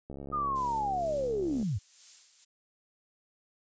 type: click train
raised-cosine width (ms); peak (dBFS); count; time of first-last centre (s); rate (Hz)
2; -29; 107; 0.1-1.627; 69.4
type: linear sweep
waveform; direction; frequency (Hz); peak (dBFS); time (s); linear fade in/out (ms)
sine; down; 1244.5 to 81; -28; 0.32-1.79; 20
type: noise with tremolo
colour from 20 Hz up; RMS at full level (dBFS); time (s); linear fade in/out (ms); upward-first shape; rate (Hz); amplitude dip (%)
violet; -43; 0.55-2.45; 10; sine; 2.1; 60
effects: resampled to 16000 Hz